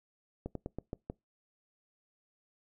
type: slowing click train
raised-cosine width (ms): 2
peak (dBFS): -24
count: 6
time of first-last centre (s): 0.46-1.1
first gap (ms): 93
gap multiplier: 1.16
effects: noise-tail reverb RT60 0.2 s tail -24 dB re dry